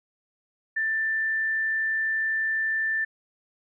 sine tone, 1774 Hz, A6, 14 cents sharp, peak -23 dBFS, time 0.76-3.05 s, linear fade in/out 10 ms, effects none

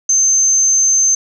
sine tone, 6260 Hz, G8, 3 cents flat, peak -9 dBFS, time 0.09-1.15 s, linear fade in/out 5 ms, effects none

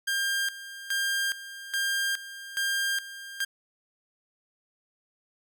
sawtooth tone with tremolo, 1600 Hz, G6, 35 cents sharp, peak -22 dBFS, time 0.07-3.45 s, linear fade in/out 10 ms, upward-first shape square, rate 1.2 Hz, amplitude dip 80%, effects none

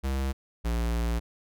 square tone pair in turn, 67 / 57.92 Hz, C2 / A#1, +42 / -10 cents, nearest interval minor third, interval 252 cents, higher first, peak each -27 / -26 dBFS, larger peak second, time 0.03-0.33 / 0.64-1.2 s, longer second, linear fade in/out 20 ms, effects none

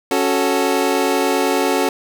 25% pulse chord, F# minor, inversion second, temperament equal, 277.2 / 370 / 440 Hz, C#4 / F#4 / A4, 0 / 0 / 0 cents, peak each -16 dBFS, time 0.11-1.89 s, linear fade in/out 2 ms, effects none

